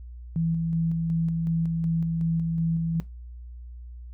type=tone with tremolo; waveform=sine; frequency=164.9 Hz; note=E3; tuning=1 cent sharp; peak=-22 dBFS; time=0.36-3 s; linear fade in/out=0 ms; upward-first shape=square; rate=2.7 Hz; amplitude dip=25%; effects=noise-tail reverb RT60 0.2 s tail -18 dB re dry + added 60 Hz sine -38 dBFS peak until 4.13 s